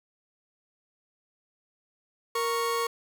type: tone pair together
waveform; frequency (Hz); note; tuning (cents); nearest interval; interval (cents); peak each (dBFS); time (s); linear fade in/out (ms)
40% pulse; 466.2 / 1108.8; A#4 / C#6; 0 / 0; octave + minor third; 1500; -28; 2.35-2.87; 5
effects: none